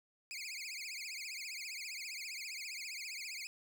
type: tone with vibrato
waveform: 20% pulse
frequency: 2328 Hz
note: D7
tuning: 16 cents flat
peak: -37 dBFS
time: 0.31-3.47 s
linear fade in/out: 0 ms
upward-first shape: triangle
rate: 15 Hz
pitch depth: 220 cents each way
effects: none